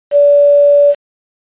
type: tone with quantisation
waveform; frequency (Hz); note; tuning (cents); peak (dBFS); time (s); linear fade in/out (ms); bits
sine; 576; D5; -34; -4; 0.11-0.95; 50; 5
effects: resampled to 8000 Hz